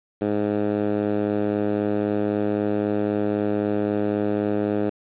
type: tone with band-pass filter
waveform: 10% pulse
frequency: 103.83 Hz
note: G#2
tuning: in tune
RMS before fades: -23 dBFS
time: 0.21-4.9 s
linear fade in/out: 10 ms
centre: 350 Hz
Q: 0.95
effects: resampled to 8000 Hz + 8-bit